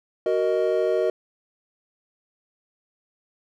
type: chord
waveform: triangle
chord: D# minor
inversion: first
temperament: just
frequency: 373.4 / 466.7 / 622.3 Hz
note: F#4 / A#4 / D#5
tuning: +16 / +2 / 0 cents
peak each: -22 dBFS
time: 0.26-1.1 s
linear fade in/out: 2 ms
effects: none